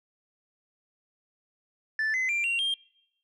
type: tone with pitch steps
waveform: sine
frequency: 1756 / 2041 / 2371 / 2755 / 3202 Hz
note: A6 / C7 / D7 / F7 / G7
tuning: -4 / -44 / +16 / -24 / +36 cents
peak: -22 dBFS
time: 1.99-2.74 s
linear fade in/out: 2 ms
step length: 150 ms
effects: noise-tail reverb RT60 0.8 s tail -25 dB re dry + tanh soft clip ceiling -24 dBFS